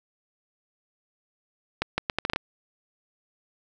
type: accelerating click train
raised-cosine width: 0.3 ms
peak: -8 dBFS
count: 8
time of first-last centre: 1.82-2.361 s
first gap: 160 ms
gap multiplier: 0.74
effects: none